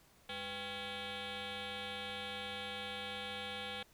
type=tone with frequency modulation; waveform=sine; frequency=1975.5 Hz; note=B6; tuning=in tune; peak=-38 dBFS; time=0.29-3.83 s; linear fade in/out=5 ms; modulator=295 Hz; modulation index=5.9; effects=tanh soft clip ceiling -39 dBFS + pink hiss -66 dBFS RMS until 3.93 s